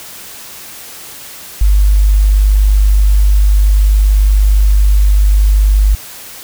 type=tone; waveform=sine; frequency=50.3 Hz; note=G1; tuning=45 cents sharp; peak=-5 dBFS; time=1.61-5.95 s; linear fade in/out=5 ms; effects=white hiss -31 dBFS RMS until 6.43 s